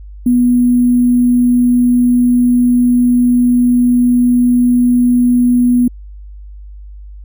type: tone with sample-and-hold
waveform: sine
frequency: 245.2 Hz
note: B3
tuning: 12 cents flat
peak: -7 dBFS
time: 0.26-5.88 s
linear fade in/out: 5 ms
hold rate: 11025 Hz
effects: added 50 Hz sine -29 dBFS peak until 7.24 s